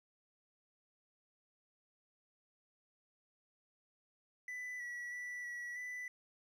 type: tone with pitch steps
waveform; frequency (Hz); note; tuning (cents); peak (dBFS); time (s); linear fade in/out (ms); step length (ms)
triangle; 1992 / 1938 / 1963 / 1936 / 1987; B6 / B6 / B6 / B6 / B6; +14 / -33 / -11 / -35 / +10; -40; 4.48-6.08; 2; 320
effects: none